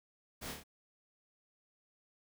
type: noise with echo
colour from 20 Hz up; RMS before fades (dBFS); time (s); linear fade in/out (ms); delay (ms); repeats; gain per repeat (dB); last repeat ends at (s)
pink; -44; 0.41-0.53; 20; 27; 4; -3; 0.638
effects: none